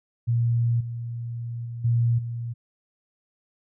sine tone with level steps, 117.8 Hz, A#2, 19 cents sharp, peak -19 / -29 / -31 / -18 / -28 dBFS, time 0.27-2.54 s, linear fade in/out 20 ms, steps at 0.8 / 1.65 / 1.84 / 2.18 s, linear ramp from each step 10 ms, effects none

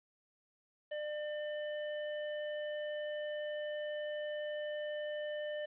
square tone, 599 Hz, D5, 34 cents sharp, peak -38 dBFS, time 0.91-5.66 s, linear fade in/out 10 ms, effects resampled to 8000 Hz + 11-bit

